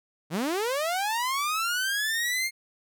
sawtooth linear sweep, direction up, 141.8 to 2147 Hz, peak -22 dBFS, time 0.3-2.51 s, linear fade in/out 50 ms, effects none

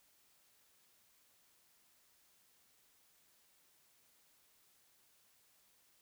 silence, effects white hiss -71 dBFS RMS until 6.01 s

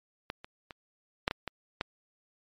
clicks, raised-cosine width 0.3 ms, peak -18 / -28 / -26 / -9 / -15 / -18 / -14 dBFS, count 7, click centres 0.301 / 0.445 / 0.708 / 1.279 / 1.311 / 1.477 / 1.811 s, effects MP3 64 kbps

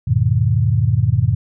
sine chord, E major seventh, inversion none, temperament equal with one note detuned, 83.27 / 103.83 / 123.47 / 155.56 Hz, E2 / G#2 / B2 / D#3, +18 / 0 / 0 / 0 cents, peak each -22 / -16 / -16 / -22 dBFS, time 0.07-1.35 s, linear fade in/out 10 ms, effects none

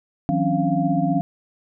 sine tone cluster, 159.9 / 182.7 / 267.3 / 283.2 / 695 Hz, D#3 / F#3 / C4 / C#4 / F5, +48 / -22 / +37 / +37 / -9 cents, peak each -24 dBFS, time 0.29-1.21 s, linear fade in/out 0 ms, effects none

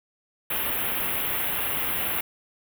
white band-stop noise, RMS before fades -27 dBFS, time 0.5-2.21 s, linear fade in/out 5 ms, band 3300 to 11000 Hz, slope 48 dB/octave, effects none

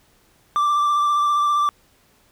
triangle tone with vibrato, 1174.7 Hz, D6, in tune, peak -14 dBFS, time 0.56-1.69 s, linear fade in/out 0 ms, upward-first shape sine, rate 15 Hz, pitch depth 19 cents each way, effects pink hiss -58 dBFS RMS until 2.31 s

